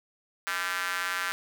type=tone with high-pass filter; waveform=square; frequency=91.2 Hz; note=F#2; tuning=24 cents flat; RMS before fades=-31 dBFS; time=0.47-1.32 s; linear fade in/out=0 ms; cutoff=1500 Hz; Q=2.9; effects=9-bit